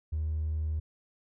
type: tone with hard clipping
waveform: sine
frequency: 77.9 Hz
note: D#2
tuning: 3 cents sharp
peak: -29 dBFS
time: 0.12-0.8 s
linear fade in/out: 10 ms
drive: 1 dB
effects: none